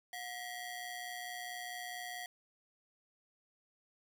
sawtooth ring-modulated tone, 1318.5 Hz, E6, in tune, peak -35 dBFS, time 0.13-2.26 s, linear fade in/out 2 ms, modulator 597 Hz, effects none

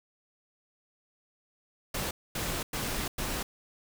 pink noise bursts at uneven times, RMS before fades -33 dBFS, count 4, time 1.94-2.11 / 2.35-2.63 / 2.73-3.08 / 3.18-3.43 s, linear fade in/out 5 ms, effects none

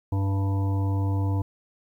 harmonic tone, 97.8 Hz, G2, 4 cents flat, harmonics 1 / 3 / 5 / 7 / 9 / 10, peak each -22 / -32 / -40 / -43 / -40 / -42 dBFS, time 0.12-1.42 s, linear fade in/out 5 ms, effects 10-bit

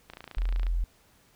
click train, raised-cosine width 0.3 ms, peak -26 dBFS, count 17, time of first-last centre 0.1-0.667 s, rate 28.2 Hz
sine tone, 42.56 Hz, F1, 44 cents flat, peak -24 dBFS, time 0.37-0.84 s, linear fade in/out 0 ms
effects pink hiss -62 dBFS RMS until 1.35 s

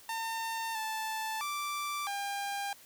sawtooth tone with pitch steps, 905 / 879 / 1171 / 802 Hz, A5 / A5 / D6 / G5, +48 / -2 / -5 / +39 cents, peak -30 dBFS, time 0.09-2.73 s, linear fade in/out 2 ms, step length 660 ms, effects white hiss -56 dBFS RMS until 2.85 s

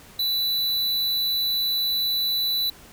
square tone, 3970 Hz, B7, 8 cents sharp, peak -22 dBFS, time 0.19-2.7 s, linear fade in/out 5 ms, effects pink hiss -48 dBFS RMS until 2.92 s

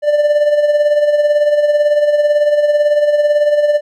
triangle tone with tremolo, 591 Hz, D5, 11 cents sharp, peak -5 dBFS, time 0.02-3.81 s, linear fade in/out 50 ms, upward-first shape sine, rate 18 Hz, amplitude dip 55%, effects none

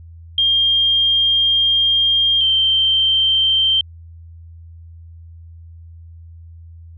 sine tone pair in turn, 3210 / 3133 Hz, G7 / G7, +40 / -2 cents, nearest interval unison, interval 42 cents, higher first, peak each -12 dBFS, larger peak neither, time 0.38-2.41 / 2.41-3.81 s, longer first, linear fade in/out 2 ms, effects added 83 Hz sine -36 dBFS peak until 6.97 s

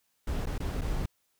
brown noise with dropouts, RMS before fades -31 dBFS, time 0.27-1.06 s, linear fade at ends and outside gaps 5 ms, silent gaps 0.458-0.468 / 0.581-0.601 / 0.811-0.816 s, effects white hiss -74 dBFS RMS until 1.39 s

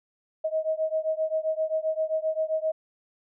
sine beating tone pair, 629 / 636.6 Hz, D#5 / D#5, +19 / +39 cents, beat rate 7.6 Hz, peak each -27 / -28 dBFS, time 0.44-2.72 s, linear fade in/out 10 ms, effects none

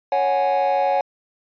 triangle chord, C# suspended fourth, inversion none, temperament just, 554.4 / 739.2 / 831.5 Hz, C#5 / F#5 / G#5, 0 / -2 / +2 cents, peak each -18 dBFS, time 0.12-1.01 s, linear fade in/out 2 ms, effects tanh soft clip ceiling -11 dBFS + resampled to 11025 Hz

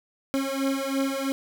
30% pulse beating tone pair, 270 / 273 Hz, C#4 / C#4, -45 / -26 cents, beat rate 3 Hz, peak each -25 dBFS, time 0.34-1.32 s, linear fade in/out 0 ms, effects none

